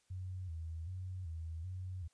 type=tone with vibrato; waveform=sine; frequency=86.7 Hz; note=F2; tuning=12 cents flat; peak=-40 dBFS; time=0.1-2.08 s; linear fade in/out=10 ms; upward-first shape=square; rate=1.3 Hz; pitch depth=110 cents each way; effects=white hiss -75 dBFS RMS until 2.13 s + resampled to 22050 Hz